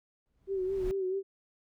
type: noise with exponential growth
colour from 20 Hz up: brown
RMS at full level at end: -37 dBFS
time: 0.26-0.91 s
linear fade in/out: 0 ms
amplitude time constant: 140 ms
type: tone with vibrato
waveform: sine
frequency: 380 Hz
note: F#4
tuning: 46 cents sharp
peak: -29 dBFS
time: 0.47-1.23 s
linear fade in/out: 50 ms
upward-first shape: sine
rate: 4.6 Hz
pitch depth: 55 cents each way
effects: none